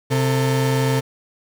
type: tone pair together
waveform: 35% pulse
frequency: 131.34 / 445.5 Hz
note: C3 / A4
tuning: +7 / +22 cents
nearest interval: octave + major sixth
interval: 2115 cents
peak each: -16 / -21 dBFS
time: 0.1-1.01 s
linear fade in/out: 20 ms
effects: none